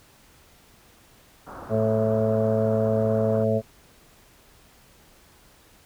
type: low-pass noise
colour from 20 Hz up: white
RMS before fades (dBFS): -40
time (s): 1.46-3.45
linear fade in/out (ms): 20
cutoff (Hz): 1400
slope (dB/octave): 48
type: harmonic tone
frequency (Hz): 110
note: A2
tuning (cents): 0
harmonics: 1 / 2 / 4 / 5 / 6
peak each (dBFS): -26 / -26 / -26 / -26 / -26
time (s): 1.69-3.62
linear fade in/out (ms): 50
effects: pink hiss -55 dBFS RMS until 5.85 s